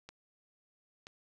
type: clicks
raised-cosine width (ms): 0.2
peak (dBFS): -30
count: 2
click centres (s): 0.09 / 1.069
effects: none